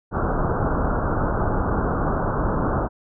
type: low-pass noise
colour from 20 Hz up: pink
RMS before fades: -22 dBFS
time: 0.11-2.89 s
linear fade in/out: 50 ms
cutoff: 1500 Hz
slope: 96 dB/octave
effects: none